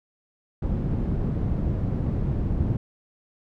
white low-pass noise, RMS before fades -25 dBFS, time 0.62-2.77 s, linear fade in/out 5 ms, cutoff 160 Hz, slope 12 dB/octave, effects none

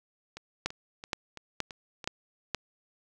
two click trains, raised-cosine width 0.2 ms, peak -24 / -12 dBFS, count 6 / 5, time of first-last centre 0.37-2.042 / 0.66-2.547 s, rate 2.99 / 2.12 Hz, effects none

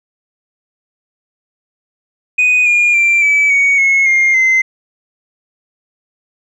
sine tone with pitch steps, 2489 / 2424 / 2360 / 2298 / 2238 / 2179 / 2122 / 2067 Hz, D#7 / D#7 / D7 / D7 / C#7 / C#7 / C7 / C7, 0 / -46 / +8 / -38 / +16 / -30 / +24 / -22 cents, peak -6 dBFS, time 2.38-4.62 s, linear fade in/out 10 ms, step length 280 ms, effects tanh soft clip ceiling -6 dBFS

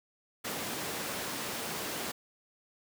pink high-pass noise, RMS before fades -37 dBFS, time 0.44-2.12 s, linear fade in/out 10 ms, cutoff 190 Hz, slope 12 dB/octave, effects none

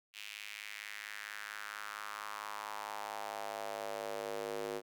square tone with high-pass filter sweep, 52.2 Hz, G#1, 10 cents sharp, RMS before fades -43 dBFS, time 0.13-4.82 s, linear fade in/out 50 ms, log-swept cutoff 2700 to 410 Hz, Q 2.9, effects none

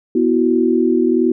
sine chord, B suspended fourth, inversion none, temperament just, 246.9 / 329.3 / 370.4 Hz, B3 / E4 / F#4, 0 / -2 / +2 cents, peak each -16 dBFS, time 0.15-1.32 s, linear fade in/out 5 ms, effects none

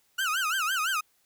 30% pulse tone with vibrato, 1396.9 Hz, F6, in tune, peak -23 dBFS, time 0.18-1.01 s, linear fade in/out 10 ms, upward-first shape sine, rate 5.9 Hz, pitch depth 220 cents each way, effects white hiss -68 dBFS RMS until 1.25 s

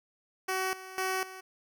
10% pulse tone with tremolo, 376.7 Hz, F#4, 31 cents sharp, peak -21 dBFS, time 0.48-1.41 s, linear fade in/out 10 ms, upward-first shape square, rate 2 Hz, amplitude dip 80%, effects none

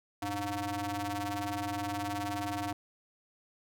sawtooth ring-modulated tone, 206.2 Hz, G#3, 12 cents flat, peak -26 dBFS, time 0.22-2.73 s, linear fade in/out 5 ms, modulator 506 Hz, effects none

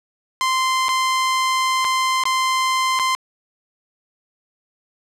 sawtooth tone with dropouts, 1041 Hz, C6, 9 cents flat, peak -13 dBFS, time 0.41-3.15 s, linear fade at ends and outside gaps 0 ms, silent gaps 0.884-0.89 / 1.845-1.849 / 2.237-2.254 / 2.99-2.996 s, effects low-pass 9000 Hz 12 dB/octave

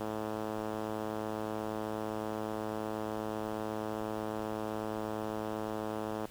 5% pulse tone with band-pass filter, 108.1 Hz, A2, 30 cents flat, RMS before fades -37 dBFS, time 0-6.26 s, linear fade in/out 5 ms, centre 350 Hz, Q 0.64, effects pink hiss -54 dBFS RMS until 6.3 s

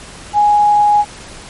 sine tone, 830.6 Hz, G#5, in tune, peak -7 dBFS, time 0.33-1.05 s, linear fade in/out 50 ms, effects pink hiss -34 dBFS RMS until 1.49 s + MP3 48 kbps

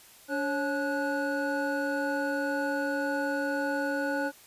triangle tone cluster, 286.3 / 548 / 857 / 1468 Hz, D4 / C#5 / A5 / F#6, -44 / -20 / -46 / -14 cents, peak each -30 / -30 / -35 / -31 dBFS, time 0.28-4.32 s, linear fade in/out 50 ms, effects white hiss -54 dBFS RMS until 4.46 s + resampled to 32000 Hz

